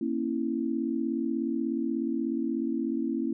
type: chord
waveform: sine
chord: A# diminished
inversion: none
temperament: equal with one note detuned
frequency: 233.1 / 272.9 / 329.6 Hz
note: A#3 / C#4 / E4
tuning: 0 / -27 / 0 cents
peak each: -31 dBFS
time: 0.01-3.33 s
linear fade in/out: 5 ms
effects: none